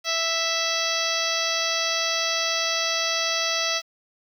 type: harmonic tone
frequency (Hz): 659.3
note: E5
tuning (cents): 0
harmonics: 1 / 2 / 3 / 4 / 5 / 6 / 7 / 8 / 9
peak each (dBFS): -31 / -31 / -31 / -31 / -31 / -31 / -31 / -31 / -31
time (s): 0.04-3.82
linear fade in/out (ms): 50
effects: 8-bit